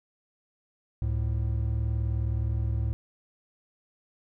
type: tone pair together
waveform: triangle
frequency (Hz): 69.64 / 108.8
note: C#2 / A2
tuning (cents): +9 / -19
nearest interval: minor sixth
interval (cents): 772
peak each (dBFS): -26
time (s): 1.02-2.93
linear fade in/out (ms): 0
effects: none